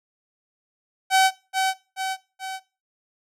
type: tone with echo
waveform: sawtooth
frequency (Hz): 762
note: G5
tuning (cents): -49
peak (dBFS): -11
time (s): 1.1-1.31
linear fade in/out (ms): 50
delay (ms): 430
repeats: 3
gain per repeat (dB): -5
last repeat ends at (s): 2.6
effects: noise-tail reverb RT60 0.3 s tail -18 dB re dry + low-pass 12000 Hz 12 dB/octave